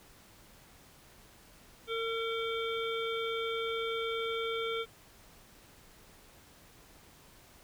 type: harmonic tone with a mistuned harmonic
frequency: 454.7 Hz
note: A#4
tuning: 43 cents flat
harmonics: 1 / 3 / 5 / 7 / 8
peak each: -34 / -39 / -41 / -42 / -43 dBFS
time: 1.87-4.86 s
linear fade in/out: 50 ms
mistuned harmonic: 8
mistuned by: -49 cents
effects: pink hiss -58 dBFS RMS until 7.63 s